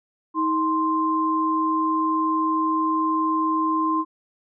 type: tone pair together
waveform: sine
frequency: 317.3 / 1046.5 Hz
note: D#4 / C6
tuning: +34 / 0 cents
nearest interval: octave + major sixth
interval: 2066 cents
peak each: -23 / -21 dBFS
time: 0.34-4.05 s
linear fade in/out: 50 ms
effects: none